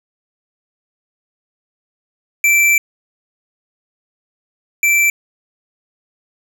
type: tone pair in turn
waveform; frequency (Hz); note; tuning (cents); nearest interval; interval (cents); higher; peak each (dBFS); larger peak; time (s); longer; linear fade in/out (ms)
square; 2337 / 2337; D7 / D7; -9 / -9; unison; 0; neither; -10 / -11; first; 2.44-2.78 / 4.83-5.1; first; 2
effects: none

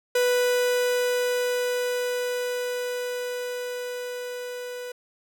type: tone with level ramp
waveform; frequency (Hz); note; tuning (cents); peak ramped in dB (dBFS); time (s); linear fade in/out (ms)
45% pulse; 493.9; B4; 0; -19 to -33; 0.15-4.92; 5
effects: none

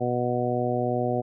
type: harmonic tone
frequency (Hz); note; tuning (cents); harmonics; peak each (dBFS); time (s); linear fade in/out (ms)
122.7; B2; -11; 1 / 2 / 3 / 4 / 5 / 6; -30 / -30 / -30 / -30 / -30 / -30; 0-1.22; 20
effects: none

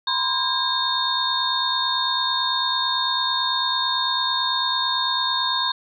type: tone cluster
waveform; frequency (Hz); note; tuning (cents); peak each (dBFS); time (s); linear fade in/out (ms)
sine; 961 / 1030 / 1611 / 3663 / 4303; B5 / C6 / G6 / A#7 / C8; -48 / -28 / +47 / -31 / +48; -29 / -25 / -30 / -24 / -27; 0.07-5.72; 5
effects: none

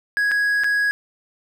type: tone with dropouts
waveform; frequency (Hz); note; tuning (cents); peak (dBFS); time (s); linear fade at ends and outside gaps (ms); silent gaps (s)
triangle; 1661.2; G#6; 0; -15; 0.17-0.91; 0; 0.313-0.317 / 0.636-0.643
effects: none

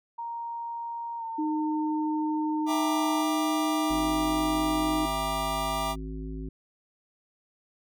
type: tone with pitch glide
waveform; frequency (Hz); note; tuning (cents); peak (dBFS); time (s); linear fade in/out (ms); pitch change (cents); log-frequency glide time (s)
sine; 933 to 906.4; A#5 to A#5; +1 to -49; -32; 0.18-3.23; 10; -50; 1.18-1.24
type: tone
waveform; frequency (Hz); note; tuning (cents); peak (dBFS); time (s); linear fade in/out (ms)
sine; 308.9; D#4; -12; -26; 1.38-5.06; 10
type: chord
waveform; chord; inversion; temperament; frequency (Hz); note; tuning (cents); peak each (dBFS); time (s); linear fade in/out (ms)
square; E half-diminished seventh; none; just; 659.3 / 791.1 / 949.3 / 1186.7; E5 / G5 / Bb5 / D6; 0 / +16 / +31 / +18; -35 / -35 / -35 / -33; 2.66-5.96; 50
type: harmonic tone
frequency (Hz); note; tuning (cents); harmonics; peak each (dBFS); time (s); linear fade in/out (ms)
53; G#1; +36; 1 / 3 / 5 / 7; -35 / -41 / -39 / -44; 3.9-6.49; 5
effects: none

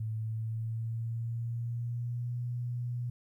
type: tone with pitch glide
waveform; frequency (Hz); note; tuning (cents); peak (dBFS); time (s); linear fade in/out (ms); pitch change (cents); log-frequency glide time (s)
sine; 110.2 to 121.57; A2 to B2; +3 to -27; -32; 0-3.1; 5; +170; 0.16-2.36
effects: 12-bit

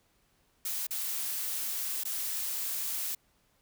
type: noise with dropouts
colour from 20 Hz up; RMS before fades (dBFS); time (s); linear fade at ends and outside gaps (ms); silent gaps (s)
blue; -34; 0.65-3.15; 5; 0.869-0.907 / 2.037-2.051
effects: pink hiss -70 dBFS RMS until 3.61 s

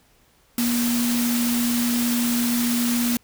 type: tone in noise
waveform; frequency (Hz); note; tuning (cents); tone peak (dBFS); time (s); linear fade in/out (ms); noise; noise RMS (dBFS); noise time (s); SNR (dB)
sine; 239.3; A#3; +46; -20; 0.58-3.17; 2; white; -27; 0.58-3.17; +4
effects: pink hiss -59 dBFS RMS until 3.23 s

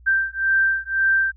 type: beating tone pair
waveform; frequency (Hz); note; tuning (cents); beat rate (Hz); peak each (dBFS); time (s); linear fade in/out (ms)
sine; 1568 / 1569.9; G6 / G6; 0 / +2; 1.9; -20; 0.06-1.32; 20
effects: added 60 Hz sine -45 dBFS peak until 1.36 s

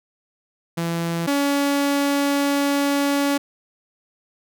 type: tone pair in turn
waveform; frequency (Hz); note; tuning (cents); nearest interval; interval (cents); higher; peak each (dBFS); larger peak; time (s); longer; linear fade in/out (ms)
sawtooth; 168.1 / 282.7; E3 / C#4; +34 / +34; major sixth; 900; second; -18 / -14; second; 0.77-1.27 / 1.27-3.38; second; 10
effects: none

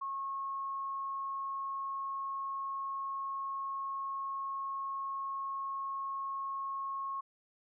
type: tone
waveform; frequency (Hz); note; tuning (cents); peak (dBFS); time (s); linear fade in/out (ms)
sine; 1090; C#6; -29; -35; 0.01-7.21; 10
effects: none

